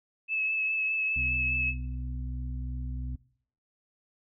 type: tone with vibrato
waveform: sine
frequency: 2600 Hz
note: E7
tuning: 24 cents flat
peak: -26 dBFS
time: 0.28-1.74 s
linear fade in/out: 50 ms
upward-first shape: triangle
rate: 4.9 Hz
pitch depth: 22 cents each way
type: harmonic tone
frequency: 62.9 Hz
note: B1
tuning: 32 cents sharp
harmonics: 1 / 2 / 4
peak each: -33 / -39 / -45 dBFS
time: 1.16-3.16 s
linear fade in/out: 5 ms
effects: noise-tail reverb RT60 0.6 s tail -20 dB re dry